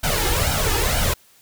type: noise with flanger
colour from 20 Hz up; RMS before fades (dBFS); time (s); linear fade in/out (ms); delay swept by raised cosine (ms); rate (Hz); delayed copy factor
pink; -20; 0.03-1.14; 10; 1.3 to 2.4; 2.1; +0.75
effects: white hiss -54 dBFS RMS until 1.41 s